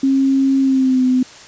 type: tone with pitch glide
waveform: sine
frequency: 270 to 254.8 Hz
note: C#4 to C4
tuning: -45 to -46 cents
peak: -11 dBFS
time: 0.03-1.23 s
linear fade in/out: 5 ms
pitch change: -101 cents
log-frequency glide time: 0.6-1.04 s
effects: white hiss -39 dBFS RMS until 1.47 s + resampled to 16000 Hz